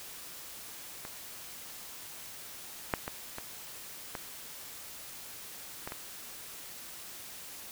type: clicks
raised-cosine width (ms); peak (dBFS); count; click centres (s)
0.5; -26 / -12 / -20 / -23 / -21 / -22 / -24; 7; 1.051 / 2.938 / 3.079 / 3.384 / 4.152 / 5.875 / 5.921
effects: white hiss -46 dBFS RMS until 7.71 s